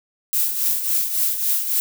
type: noise with tremolo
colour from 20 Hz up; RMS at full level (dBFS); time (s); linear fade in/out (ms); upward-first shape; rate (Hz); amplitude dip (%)
violet; -18; 0.33-1.8; 0; triangle; 3.6; 65
effects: none